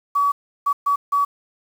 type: tone bursts at uneven times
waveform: sine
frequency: 1137 Hz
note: C#6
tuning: 44 cents sharp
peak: -15 dBFS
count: 4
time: 0.15-0.32 / 0.66-0.73 / 0.86-0.96 / 1.12-1.25 s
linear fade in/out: 10 ms
effects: 7-bit